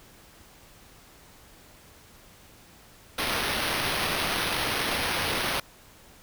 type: noise with sample-and-hold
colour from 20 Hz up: blue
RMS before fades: -28 dBFS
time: 3.18-5.6 s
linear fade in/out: 5 ms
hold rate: 7350 Hz
effects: pink hiss -53 dBFS RMS until 6.22 s